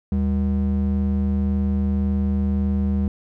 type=ring-modulated tone; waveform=triangle; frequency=138.2 Hz; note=C#3; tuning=5 cents flat; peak=-13 dBFS; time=0.12-3.08 s; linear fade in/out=2 ms; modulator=60.9 Hz; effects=none